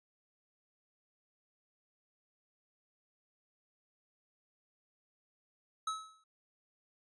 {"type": "tone with exponential decay", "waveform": "square", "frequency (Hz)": 1291, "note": "E6", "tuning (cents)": -37, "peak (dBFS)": -32, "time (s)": [5.87, 6.24], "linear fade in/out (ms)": 5, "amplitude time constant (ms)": 79, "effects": ["resampled to 24000 Hz"]}